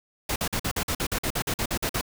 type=noise bursts; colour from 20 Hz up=pink; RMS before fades=-27 dBFS; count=15; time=0.29-2.012 s; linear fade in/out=5 ms; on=70 ms; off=48 ms; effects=none